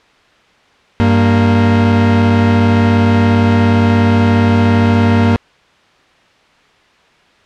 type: tone pair together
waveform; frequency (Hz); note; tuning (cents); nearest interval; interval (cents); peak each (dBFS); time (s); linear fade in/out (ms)
40% pulse; 98.01 / 233.1; G2 / A#3; 0 / 0; octave + minor third; 1500; -10; 1-5.36; 0
effects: white hiss -49 dBFS RMS until 7.45 s + low-pass 3000 Hz 12 dB/octave